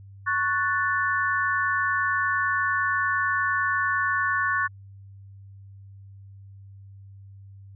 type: chord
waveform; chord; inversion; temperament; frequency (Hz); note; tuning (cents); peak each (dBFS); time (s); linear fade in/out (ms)
sine; F# minor; second; equal; 1108.7 / 1480 / 1760; C#6 / F#6 / A6; 0 / 0 / 0; -26; 0.26-4.68; 20
effects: added 98 Hz sine -43 dBFS peak until 7.75 s